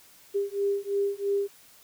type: beating tone pair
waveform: sine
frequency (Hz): 398.9 / 401.9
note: G4 / G4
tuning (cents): +30 / +43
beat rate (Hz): 3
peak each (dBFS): -28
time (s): 0.34-1.48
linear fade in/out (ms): 20
effects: white hiss -55 dBFS RMS until 1.83 s